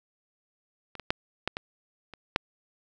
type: clicks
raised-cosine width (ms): 0.3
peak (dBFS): -25 / -22 / -8 / -11 / -16 / -27 / -6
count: 7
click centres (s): 0.953 / 0.997 / 1.105 / 1.476 / 1.569 / 2.137 / 2.361
effects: none